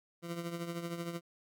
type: tone with tremolo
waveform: 20% pulse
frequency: 170.2 Hz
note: F3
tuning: 44 cents flat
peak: -30 dBFS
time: 0.22-1.21 s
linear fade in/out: 50 ms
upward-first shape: triangle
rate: 13 Hz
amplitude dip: 65%
effects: none